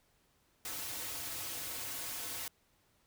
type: noise with comb filter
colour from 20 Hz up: white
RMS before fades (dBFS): -41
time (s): 0.65-2.48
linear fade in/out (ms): 2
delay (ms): 5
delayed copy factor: -0.7
effects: pink hiss -72 dBFS RMS until 3.06 s